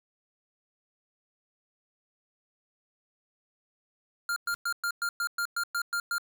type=tone bursts; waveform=square; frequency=1400 Hz; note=F6; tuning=4 cents sharp; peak=-28 dBFS; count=11; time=4.29-6.182 s; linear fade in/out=2 ms; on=72 ms; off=110 ms
type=noise with exponential growth; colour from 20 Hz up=pink; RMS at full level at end=-46 dBFS; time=4.46-4.55 s; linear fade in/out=0 ms; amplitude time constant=19 ms
effects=none